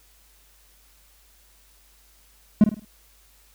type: tone with echo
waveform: triangle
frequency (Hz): 211.3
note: G#3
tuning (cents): +30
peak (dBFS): -7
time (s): 2.61-2.64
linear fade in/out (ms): 2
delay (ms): 52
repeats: 4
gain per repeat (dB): -9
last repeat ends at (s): 2.848
effects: added 50 Hz sine -58 dBFS peak until 3.54 s + white hiss -58 dBFS RMS until 3.54 s